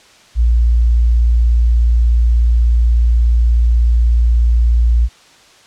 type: tone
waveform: sine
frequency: 58.27 Hz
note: A#1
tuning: in tune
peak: -8 dBFS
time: 0.35-5.09 s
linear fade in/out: 50 ms
effects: white hiss -45 dBFS RMS until 5.66 s + low-pass 6000 Hz 12 dB/octave